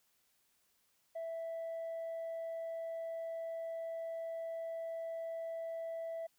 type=tone with tanh clipping; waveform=triangle; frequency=659.3 Hz; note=E5; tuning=in tune; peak=-39 dBFS; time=1.15-6.27 s; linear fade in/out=10 ms; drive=6 dB; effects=white hiss -75 dBFS RMS until 6.38 s